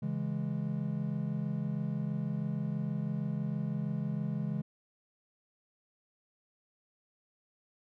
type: chord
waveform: triangle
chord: C# minor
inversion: none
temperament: equal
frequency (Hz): 138.59 / 164.81 / 207.7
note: C#3 / E3 / G#3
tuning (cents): 0 / 0 / 0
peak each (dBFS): -34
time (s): 0.02-4.62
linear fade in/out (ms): 10
effects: none